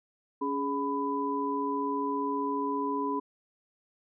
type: tone cluster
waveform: sine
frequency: 280.4 / 415.2 / 997 Hz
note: C#4 / G#4 / B5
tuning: +20 / 0 / +16 cents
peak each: -32 / -34 / -31 dBFS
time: 0.41-3.2 s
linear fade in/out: 10 ms
effects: none